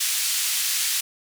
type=band-pass noise; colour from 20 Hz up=white; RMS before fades=-24 dBFS; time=0-1.01 s; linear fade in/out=10 ms; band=2300 to 11000 Hz; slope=12 dB/octave; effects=none